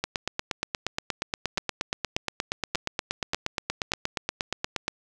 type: two click trains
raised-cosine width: 0.2 ms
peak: -9 / -9 dBFS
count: 42 / 5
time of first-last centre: 0.04-4.881 / 1.58-3.919 s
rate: 8.47 / 1.71 Hz
effects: none

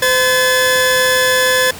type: tone pair together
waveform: sawtooth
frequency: 512 / 1722.2 Hz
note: C5 / A6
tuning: -38 / -38 cents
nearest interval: octave + major sixth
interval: 2100 cents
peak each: -10 dBFS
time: 0.02-1.71 s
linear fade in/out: 5 ms
effects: pink hiss -31 dBFS RMS until 1.79 s + high-pass 80 Hz 12 dB/octave

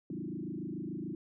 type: tone with frequency modulation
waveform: sine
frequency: 246.9 Hz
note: B3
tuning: in tune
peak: -36 dBFS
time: 0.1-1.15 s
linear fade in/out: 2 ms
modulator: 26.9 Hz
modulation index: 3.6
effects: none

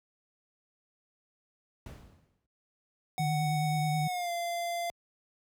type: noise with exponential decay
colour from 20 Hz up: brown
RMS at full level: -39 dBFS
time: 1.86-2.46 s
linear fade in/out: 2 ms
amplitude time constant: 130 ms
type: tone with pitch glide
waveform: square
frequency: 743 to 689.3 Hz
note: F#5 to F5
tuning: +7 to -23 cents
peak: -32 dBFS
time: 3.18-4.9 s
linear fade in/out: 0 ms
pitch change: -130 cents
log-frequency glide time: 4.04-4.31 s
type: tone with vibrato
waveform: sine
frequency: 153.4 Hz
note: D#3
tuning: 24 cents flat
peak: -28 dBFS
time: 3.19-4.08 s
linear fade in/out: 10 ms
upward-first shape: triangle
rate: 9.4 Hz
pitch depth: 51 cents each way
effects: high-pass 60 Hz 12 dB/octave

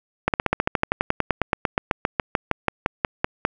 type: slowing click train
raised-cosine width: 0.5 ms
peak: -3 dBFS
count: 28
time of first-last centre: 0.28-3.451 s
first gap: 58 ms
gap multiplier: 1.05
effects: none

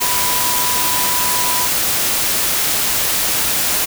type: tone in noise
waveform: sine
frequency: 987.8 Hz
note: B5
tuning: in tune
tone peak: -22 dBFS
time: 0-1.68 s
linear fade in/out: 20 ms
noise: white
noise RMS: -17 dBFS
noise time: 0-3.86 s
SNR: -8 dB
effects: none

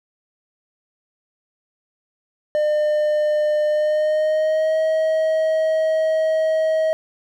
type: tone with pitch glide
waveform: triangle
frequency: 603 to 634.4 Hz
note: D5 to D#5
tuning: +46 to +33 cents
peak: -14 dBFS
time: 2.55-6.93 s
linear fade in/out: 0 ms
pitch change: +87 cents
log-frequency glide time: 3.68-4.79 s
effects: none

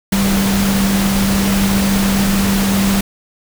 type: tone in noise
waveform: sine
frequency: 196.5 Hz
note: G3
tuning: 4 cents sharp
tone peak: -13 dBFS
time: 0.12-3.01 s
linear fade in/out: 5 ms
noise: pink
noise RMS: -19 dBFS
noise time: 0.12-3.01 s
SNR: +3 dB
effects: none

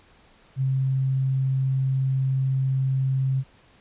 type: tone with vibrato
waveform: sine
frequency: 132.9 Hz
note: C3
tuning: 27 cents sharp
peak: -20 dBFS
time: 0.56-3.44 s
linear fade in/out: 50 ms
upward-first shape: sine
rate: 20 Hz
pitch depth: 17 cents each way
effects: pink hiss -56 dBFS RMS until 3.8 s + resampled to 8000 Hz

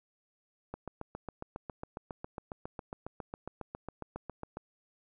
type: click train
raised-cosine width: 1 ms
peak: -25 dBFS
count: 29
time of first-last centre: 0.74-4.57 s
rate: 7.31 Hz
effects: none

